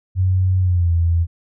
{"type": "tone with pitch glide", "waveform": "sine", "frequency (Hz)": [93, 84.3], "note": ["F#2", "E2"], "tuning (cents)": [9, 39], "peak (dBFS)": -13, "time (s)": [0.15, 1.27], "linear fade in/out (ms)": 50, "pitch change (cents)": -170, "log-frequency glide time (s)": [0.6, 0.92], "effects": []}